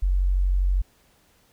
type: tone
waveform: sine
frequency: 46.25 Hz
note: F#1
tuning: in tune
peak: -18 dBFS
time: 0.02-0.82 s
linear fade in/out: 10 ms
effects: pink hiss -61 dBFS RMS until 1.52 s